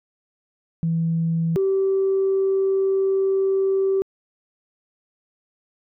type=tone pair in turn; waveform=sine; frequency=164.8 / 386.6 Hz; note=E3 / G4; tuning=0 / -24 cents; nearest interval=octave + minor third; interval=1476 cents; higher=second; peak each=-18 / -16 dBFS; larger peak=second; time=0.83-1.56 / 1.56-4.02 s; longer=second; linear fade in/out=0 ms; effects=tanh soft clip ceiling -13 dBFS